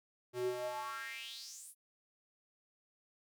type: tone with high-pass filter sweep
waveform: square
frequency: 123.47 Hz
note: B2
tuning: in tune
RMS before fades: -42 dBFS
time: 0.33-1.75 s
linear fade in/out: 50 ms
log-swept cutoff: 260 to 11000 Hz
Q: 5.2
effects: none